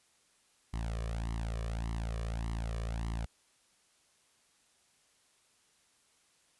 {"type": "tone with flanger", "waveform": "sawtooth", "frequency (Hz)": 56.3, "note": "A1", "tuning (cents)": 40, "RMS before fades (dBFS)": -36, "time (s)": [0.73, 3.26], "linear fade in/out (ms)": 10, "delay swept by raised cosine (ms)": [0.98, 1.74], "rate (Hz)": 1.7, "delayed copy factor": 0.9, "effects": ["white hiss -69 dBFS RMS until 6.59 s", "resampled to 24000 Hz"]}